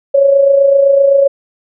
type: tone with amplitude modulation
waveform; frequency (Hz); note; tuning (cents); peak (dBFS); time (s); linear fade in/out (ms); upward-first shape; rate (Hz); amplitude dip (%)
sine; 554.4; C#5; 0; -3; 0.14-1.28; 10; sine; 27.8; 50
effects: none